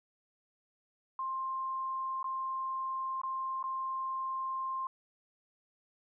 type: tone with dropouts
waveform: sine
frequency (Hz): 1055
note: C6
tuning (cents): +14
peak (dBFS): -33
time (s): 1.19-4.87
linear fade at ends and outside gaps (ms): 2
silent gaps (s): 2.229-2.242 / 3.216-3.234 / 3.628-3.639
effects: none